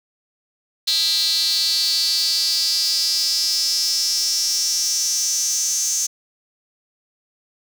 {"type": "tone with high-pass filter sweep", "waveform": "square", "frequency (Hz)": 179.7, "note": "F3", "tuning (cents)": 50, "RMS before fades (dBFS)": -20, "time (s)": [0.87, 6.07], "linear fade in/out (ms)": 10, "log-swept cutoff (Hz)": [4100, 6300], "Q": 7.9, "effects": []}